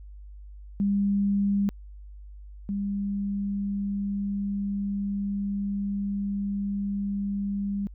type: tone pair in turn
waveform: sine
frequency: 200.2 / 200.2 Hz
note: G3 / G3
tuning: +37 / +37 cents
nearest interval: unison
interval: 0 cents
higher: neither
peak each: -21 / -26 dBFS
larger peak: first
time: 0.8-1.69 / 2.69-7.87 s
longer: second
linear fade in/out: 0 ms
effects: added 50 Hz sine -41 dBFS peak until 7.94 s